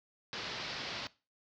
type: low-pass noise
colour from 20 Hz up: white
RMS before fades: -41 dBFS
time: 0.33-1.07 s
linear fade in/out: 0 ms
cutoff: 5100 Hz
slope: 48 dB/octave
effects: noise-tail reverb RT60 0.3 s tail -19 dB re dry + high-pass 60 Hz 12 dB/octave